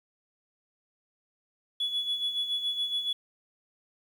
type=tone with tremolo; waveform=sine; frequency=3400 Hz; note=G#7; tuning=40 cents sharp; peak=-24 dBFS; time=1.8-3.13 s; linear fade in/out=5 ms; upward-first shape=sine; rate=7.1 Hz; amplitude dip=65%; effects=tanh soft clip ceiling -23 dBFS + 9-bit